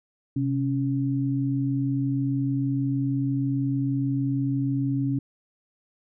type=tone pair together; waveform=sine; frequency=130.8 / 277.2 Hz; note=C3 / C#4; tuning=0 / 0 cents; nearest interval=octave + minor second; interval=1300 cents; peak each=-25 dBFS; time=0.36-5.19 s; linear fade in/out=5 ms; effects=none